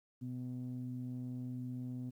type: ring-modulated tone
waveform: triangle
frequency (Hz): 62.9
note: B1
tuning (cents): +32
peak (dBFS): -33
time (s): 0.21-2.11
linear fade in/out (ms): 20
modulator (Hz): 188
effects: tanh soft clip ceiling -33 dBFS + 12-bit